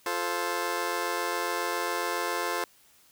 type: chord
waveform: 15% pulse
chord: F major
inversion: none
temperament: just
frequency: 349.2 / 436.5 / 523.8 Hz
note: F4 / A4 / C5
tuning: 0 / -14 / +2 cents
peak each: -27 dBFS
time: 0.06-2.64 s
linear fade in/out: 2 ms
effects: white hiss -60 dBFS RMS until 3.11 s